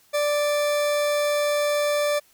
40% pulse tone, 587.3 Hz, D5, in tune, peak -19 dBFS, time 0.13-2.2 s, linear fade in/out 20 ms, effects white hiss -58 dBFS RMS until 2.33 s + MP3 96 kbps

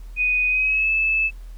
sine tone with pitch glide, 2489 to 2616 Hz, D#7 to E7, 0 to -14 cents, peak -17 dBFS, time 0.16-1.31 s, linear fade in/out 50 ms, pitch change +86 cents, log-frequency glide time 0.48-0.91 s, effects added 41 Hz sine -34 dBFS peak until 1.57 s + pink hiss -56 dBFS RMS until 1.57 s

